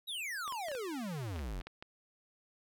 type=exponential sweep; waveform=square; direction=down; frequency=3951 to 38.89 Hz; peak=-38 dBFS; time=0.07-1.62 s; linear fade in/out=20 ms
type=clicks; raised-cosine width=0.3 ms; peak=-30 dBFS; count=10; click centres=0.478 / 0.523 / 0.685 / 0.716 / 0.751 / 1.361 / 1.392 / 1.612 / 1.67 / 1.825 s
effects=none